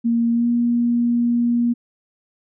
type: tone with pitch glide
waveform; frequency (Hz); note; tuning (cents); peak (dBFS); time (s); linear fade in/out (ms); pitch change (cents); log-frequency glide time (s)
sine; 233.1 to 238; A#3 to A#3; 0 to +36; -15; 0.04-1.74; 20; +36; 0.32-0.47
effects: none